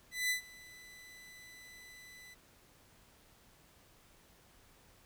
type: tone with ADSR envelope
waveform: sawtooth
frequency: 1998 Hz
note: B6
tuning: 20 cents sharp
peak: -26 dBFS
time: 0.11-2.35 s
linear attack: 190 ms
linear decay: 110 ms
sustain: -23 dB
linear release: 21 ms
effects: pink hiss -64 dBFS RMS until 5.05 s